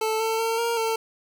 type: tone with pitch steps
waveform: 25% pulse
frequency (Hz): 439.2 / 446.8 / 453.5 / 466.2 / 449.3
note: A4 / A4 / A#4 / A#4 / A4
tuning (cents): -3 / +27 / -48 / 0 / +36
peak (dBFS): -19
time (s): 0.01-0.96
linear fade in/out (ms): 5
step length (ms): 190
effects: none